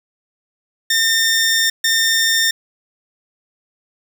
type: tone bursts at uneven times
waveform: 15% pulse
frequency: 1813 Hz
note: A#6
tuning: 49 cents flat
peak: -7 dBFS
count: 2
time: 0.9-1.7 / 1.84-2.51 s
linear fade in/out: 5 ms
effects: none